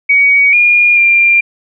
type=tone with pitch steps; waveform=sine; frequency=2253 / 2424 / 2386 Hz; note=C#7 / D#7 / D7; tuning=+28 / -46 / +27 cents; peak=-5 dBFS; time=0.09-1.41 s; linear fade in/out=10 ms; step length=440 ms; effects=none